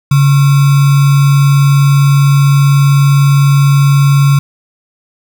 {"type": "tone with sample-and-hold", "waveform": "sine", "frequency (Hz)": 140.4, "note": "C#3", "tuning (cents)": 22, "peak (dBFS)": -4, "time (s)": [0.11, 4.39], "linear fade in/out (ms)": 5, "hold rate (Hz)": 1225, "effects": []}